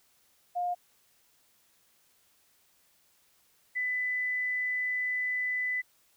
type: tone pair in turn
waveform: sine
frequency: 710 / 1998.9 Hz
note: F5 / B6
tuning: +28 / +20 cents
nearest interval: octave + tritone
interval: 1792 cents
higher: second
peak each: -28 / -28 dBFS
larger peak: neither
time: 0.55-0.75 / 3.75-5.82 s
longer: second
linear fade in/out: 20 ms
effects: white hiss -67 dBFS RMS until 6.16 s